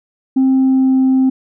sine tone with pitch glide, 263.9 to 262.2 Hz, C4 to C4, +15 to +4 cents, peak -7 dBFS, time 0.36-1.3 s, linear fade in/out 10 ms, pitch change -11 cents, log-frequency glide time 0.56-1 s, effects tanh soft clip ceiling -7 dBFS

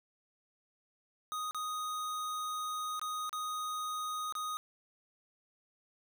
square tone with dropouts, 1245 Hz, D#6, 1 cent sharp, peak -36 dBFS, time 1.32-4.57 s, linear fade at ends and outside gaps 0 ms, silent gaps 1.51-1.546 / 2.995-3.015 / 3.294-3.329 / 4.324-4.352 s, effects none

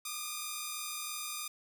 5% pulse tone pair together, 1193.9 / 1237 Hz, D6 / D#6, +28 / -10 cents, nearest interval minor second, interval 62 cents, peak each -28 / -29 dBFS, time 0.05-1.48 s, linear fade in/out 5 ms, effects none

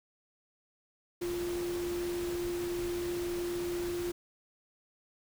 sine tone in noise, 349.2 Hz, F4, in tune, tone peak -32 dBFS, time 1.21-4.12 s, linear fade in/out 10 ms, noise pink, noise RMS -43 dBFS, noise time 1.21-4.12 s, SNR +8 dB, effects none

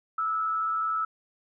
sine tone with frequency modulation, 1308 Hz, E6, 14 cents flat, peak -25 dBFS, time 0.18-1.05 s, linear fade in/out 5 ms, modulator 98.5 Hz, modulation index 0.43, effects none

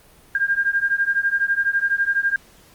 sine beating tone pair, 1600 / 1612 Hz, G6 / G6, +35 / +48 cents, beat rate 12 Hz, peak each -21 / -20 dBFS, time 0.35-2.36 s, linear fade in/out 2 ms, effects pink hiss -51 dBFS RMS until 2.74 s + Opus 32 kbps

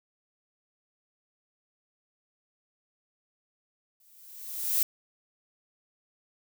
violet noise with exponential growth, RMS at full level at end -23 dBFS, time 4-4.83 s, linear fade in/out 2 ms, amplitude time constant 180 ms, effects none

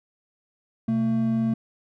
triangle tone pair together, 126.5 / 224.7 Hz, B2 / A3, +42 / +37 cents, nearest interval minor seventh, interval 995 cents, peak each -27 / -19 dBFS, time 0.88-1.54 s, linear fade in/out 5 ms, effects none

